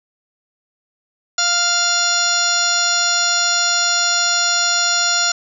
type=harmonic tone; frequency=698.5 Hz; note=F5; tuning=in tune; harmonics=1 / 2 / 3 / 4 / 5 / 6 / 7 / 8 / 10; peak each=-26 / -20 / -32 / -28 / -25 / -22 / -28 / -20 / -21 dBFS; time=1.38-5.32 s; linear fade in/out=5 ms; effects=none